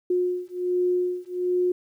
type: beating tone pair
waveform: sine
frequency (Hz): 359.3 / 360.6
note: F4 / F#4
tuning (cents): +49 / -45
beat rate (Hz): 1.3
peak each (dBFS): -25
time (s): 0.1-1.72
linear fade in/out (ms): 5
effects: 10-bit